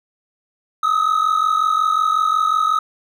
triangle tone pair together, 1244.5 / 1290 Hz, D#6 / E6, 0 / -38 cents, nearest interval minor second, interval 62 cents, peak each -14 dBFS, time 0.83-2.79 s, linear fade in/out 5 ms, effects tanh soft clip ceiling -10 dBFS

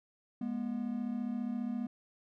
triangle tone pair together, 207.7 / 242.5 Hz, G#3 / B3, 0 / -31 cents, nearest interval minor third, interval 269 cents, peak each -36 / -33 dBFS, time 0.41-1.87 s, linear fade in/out 5 ms, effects none

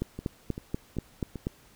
two click trains, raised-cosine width 3 ms, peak -23 / -16 dBFS, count 4 / 7, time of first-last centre 0.19-1.357 / 0.02-1.469 s, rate 2.57 / 4.14 Hz, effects pink hiss -58 dBFS RMS until 1.75 s

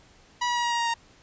sawtooth tone with pitch steps, 972 / 964.7 / 957.5 / 950.3 / 943.2 / 936.2 / 929.2 Hz, B5 / B5 / A#5 / A#5 / A#5 / A#5 / A#5, -28 / -41 / +46 / +33 / +20 / +7 / -6 cents, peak -20 dBFS, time 0.41-0.942 s, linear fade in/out 10 ms, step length 76 ms, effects pink hiss -56 dBFS RMS until 1.22 s + resampled to 16000 Hz

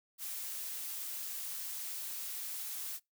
blue noise, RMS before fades -41 dBFS, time 0.18-3 s, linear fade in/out 50 ms, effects noise-tail reverb RT60 0.2 s tail -25 dB re dry

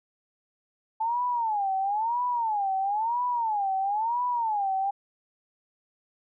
sine tone with vibrato, 869 Hz, A5, 22 cents flat, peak -24 dBFS, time 1-4.91 s, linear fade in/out 10 ms, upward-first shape sine, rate 1 Hz, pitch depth 220 cents each way, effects none

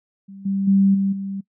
sine tone with level steps, 195.7 Hz, G3, 3 cents flat, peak -36 / -19 / -12 / -17 / -25 dBFS, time 0.28-1.41 s, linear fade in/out 10 ms, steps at 0.45 / 0.67 / 0.94 / 1.12 s, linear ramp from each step 10 ms, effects noise-tail reverb RT60 0.1 s tail -22 dB re dry

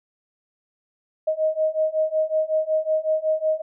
sine beating tone pair, 624 / 629.4 Hz, D#5 / D#5, +5 / +20 cents, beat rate 5.4 Hz, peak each -23 / -22 dBFS, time 1.27-3.62 s, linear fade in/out 10 ms, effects none

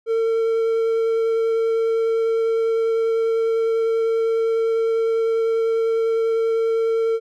triangle tone with vibrato, 452.6 Hz, A4, 49 cents sharp, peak -15 dBFS, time 0.06-7.2 s, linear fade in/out 50 ms, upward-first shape triangle, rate 10 Hz, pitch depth 9 cents each way, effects none

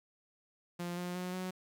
sawtooth tone with pitch steps, 174.61 / 177.87 / 181.19 / 184.57 Hz, F3 / F3 / F#3 / F#3, 0 / +32 / -36 / -4 cents, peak -33 dBFS, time 0.79-1.51 s, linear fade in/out 10 ms, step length 180 ms, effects 11-bit

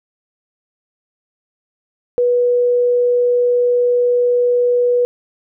sine tone, 488.1 Hz, B4, 20 cents flat, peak -11 dBFS, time 2.18-5.05 s, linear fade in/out 0 ms, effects none

